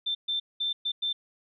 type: tone bursts at uneven times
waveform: sine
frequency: 3561 Hz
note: A7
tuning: 20 cents sharp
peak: -26 dBFS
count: 5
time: 0.06-0.15 / 0.28-0.4 / 0.6-0.73 / 0.85-0.92 / 1.02-1.13 s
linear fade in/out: 10 ms
effects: none